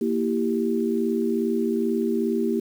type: chord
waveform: sine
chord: E diminished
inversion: second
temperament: equal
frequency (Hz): 233.1 / 329.6 / 392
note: Bb3 / E4 / G4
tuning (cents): 0 / 0 / 0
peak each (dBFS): -24 / -27 / -25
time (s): 0.01-2.6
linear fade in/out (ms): 5
effects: 8-bit